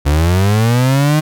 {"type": "linear sweep", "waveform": "35% pulse", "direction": "up", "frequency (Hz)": [69.3, 155.9], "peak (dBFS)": -8, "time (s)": [0.05, 1.21], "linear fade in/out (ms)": 20, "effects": []}